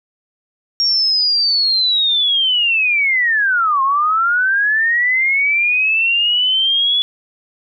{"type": "linear two-way sweep", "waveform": "sine", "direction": "down then up", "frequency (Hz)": [5588, 1056, 3426], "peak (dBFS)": -12, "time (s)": [0.8, 7.02], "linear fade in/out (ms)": 0, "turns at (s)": 3.82, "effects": []}